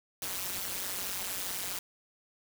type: noise with amplitude modulation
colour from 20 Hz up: white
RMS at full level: -32 dBFS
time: 0.22-1.79 s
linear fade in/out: 2 ms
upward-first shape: sine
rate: 188 Hz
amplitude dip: 100%
effects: none